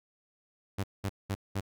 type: tone bursts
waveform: sawtooth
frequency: 98.8 Hz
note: G2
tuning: 14 cents sharp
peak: -26 dBFS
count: 4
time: 0.78-1.608 s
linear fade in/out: 10 ms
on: 57 ms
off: 200 ms
effects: none